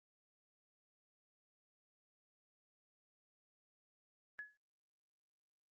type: tone with exponential decay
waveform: sine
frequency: 1694 Hz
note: G#6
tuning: 34 cents sharp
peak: -40 dBFS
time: 4.39-4.57 s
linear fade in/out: 0 ms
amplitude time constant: 39 ms
effects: noise-tail reverb RT60 0.1 s tail -25 dB re dry + Opus 24 kbps